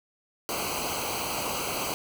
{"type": "noise with comb filter", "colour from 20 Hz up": "pink", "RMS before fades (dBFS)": -31, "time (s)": [0.49, 1.94], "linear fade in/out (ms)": 0, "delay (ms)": 0.56, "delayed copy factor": -0.85, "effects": []}